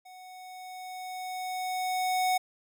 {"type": "tone with level ramp", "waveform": "square", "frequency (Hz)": 740, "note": "F#5", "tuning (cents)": 0, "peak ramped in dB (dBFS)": [-48, -24], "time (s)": [0.05, 2.38], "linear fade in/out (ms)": 10, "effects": []}